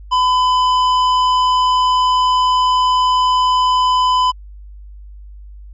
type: tone with hard clipping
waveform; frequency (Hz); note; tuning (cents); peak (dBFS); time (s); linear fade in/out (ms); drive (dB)
sine; 1007; B5; +33; -13; 0.11-4.32; 20; 10
effects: added 50 Hz sine -33 dBFS peak until 5.73 s + resampled to 16000 Hz